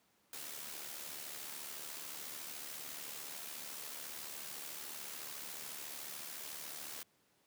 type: noise with amplitude modulation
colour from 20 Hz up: white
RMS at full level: -44 dBFS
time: 0.33-7.03 s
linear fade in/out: 2 ms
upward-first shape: sine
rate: 73.9 Hz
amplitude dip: 50%
effects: pink hiss -73 dBFS RMS until 7.46 s + high-pass 150 Hz 12 dB/octave